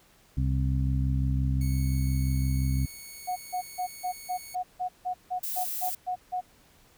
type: harmonic tone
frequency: 65.8 Hz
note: C2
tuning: 10 cents sharp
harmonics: 1 / 2 / 3 / 4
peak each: -26 / -27 / -38 / -35 dBFS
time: 0.37-2.86 s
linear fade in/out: 5 ms
type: tone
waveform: 5% pulse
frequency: 2217 Hz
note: C#7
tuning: in tune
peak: -32 dBFS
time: 1.61-4.55 s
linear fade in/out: 2 ms
type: tone bursts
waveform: sine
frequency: 730 Hz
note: F#5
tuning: 24 cents flat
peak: -27 dBFS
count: 13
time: 3.27-6.412 s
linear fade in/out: 20 ms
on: 94 ms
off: 160 ms
type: noise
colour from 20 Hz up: violet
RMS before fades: -33 dBFS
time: 5.43-5.95 s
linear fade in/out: 5 ms
effects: pink hiss -60 dBFS RMS until 6.97 s